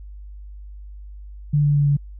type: tone with pitch steps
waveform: sine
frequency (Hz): 146.83 / 145.56 / 144.31 / 143.06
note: D3 / D3 / D3 / D3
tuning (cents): 0 / -15 / -30 / -45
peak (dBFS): -14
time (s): 1.53-1.97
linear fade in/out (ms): 10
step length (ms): 110
effects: added 50 Hz sine -35 dBFS peak until 2.19 s